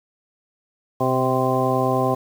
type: harmonic tone with a mistuned harmonic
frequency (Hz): 130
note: C3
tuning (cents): -11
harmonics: 1 / 2 / 3 / 4 / 5 / 6 / 8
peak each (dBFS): -25 / -25 / -25 / -25 / -25 / -25 / -25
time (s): 1-2.15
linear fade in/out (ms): 10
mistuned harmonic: 1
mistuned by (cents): -33
effects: 7-bit